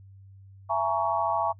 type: chord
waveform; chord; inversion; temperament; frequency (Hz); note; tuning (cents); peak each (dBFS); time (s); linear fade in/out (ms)
sine; A# half-diminished seventh; second; just; 671.3 / 839.1 / 932.3 / 1118.8; E5 / G#5 / A#5 / C#6; +31 / +18 / 0 / +16; -29; 0.69-1.53; 20
effects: noise-tail reverb RT60 0.1 s tail -26 dB re dry + added 97 Hz sine -47 dBFS peak until 1.59 s